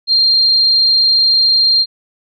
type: tone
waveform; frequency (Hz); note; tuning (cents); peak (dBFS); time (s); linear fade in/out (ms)
sine; 4191; C8; +2; -8; 0.07-1.86; 50
effects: none